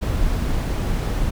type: noise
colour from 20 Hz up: brown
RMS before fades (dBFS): -21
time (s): 0.01-1.31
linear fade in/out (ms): 20
effects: none